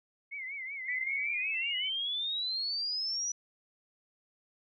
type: tone with vibrato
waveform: sine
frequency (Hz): 2150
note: C7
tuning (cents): +47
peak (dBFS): -37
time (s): 0.31-1.9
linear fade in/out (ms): 20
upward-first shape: triangle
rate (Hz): 5.3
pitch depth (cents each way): 130
type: exponential sweep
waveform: sine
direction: up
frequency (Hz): 1949 to 5920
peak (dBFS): -31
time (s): 0.88-3.32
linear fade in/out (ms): 5
effects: none